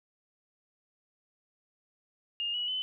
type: tone with pitch steps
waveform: sine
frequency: 2829 / 2927 / 3029 Hz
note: F7 / F#7 / F#7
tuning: +22 / -19 / +40 cents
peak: -30 dBFS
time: 2.4-2.82 s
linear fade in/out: 0 ms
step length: 140 ms
effects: none